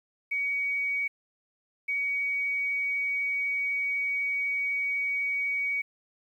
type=tone pair in turn; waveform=sine; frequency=2254 / 2254 Hz; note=C#7 / C#7; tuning=+28 / +28 cents; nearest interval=unison; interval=0 cents; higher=neither; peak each=-26 dBFS; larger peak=neither; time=0.31-1.08 / 1.88-5.82 s; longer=second; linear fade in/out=10 ms; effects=10-bit